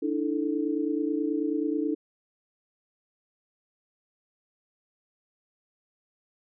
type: chord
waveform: sine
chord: D suspended second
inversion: none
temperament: equal with one note detuned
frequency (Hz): 293.7 / 323 / 440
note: D4 / E4 / A4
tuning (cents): 0 / -35 / 0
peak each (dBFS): -28 / -29 / -32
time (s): 0.02-1.95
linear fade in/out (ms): 10
effects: none